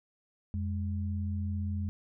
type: tone pair together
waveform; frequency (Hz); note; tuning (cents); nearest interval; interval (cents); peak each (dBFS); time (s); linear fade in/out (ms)
sine; 88.61 / 206.3; F2 / G#3; +26 / -11; octave + minor third; 1463; -31 / -37; 0.54-1.89; 0
effects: none